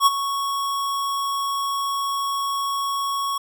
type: tone with ADSR envelope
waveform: square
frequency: 1108.7 Hz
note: C#6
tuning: in tune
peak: -11 dBFS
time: 0-3.38 s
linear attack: 63 ms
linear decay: 28 ms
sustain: -12 dB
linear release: 6 ms
effects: none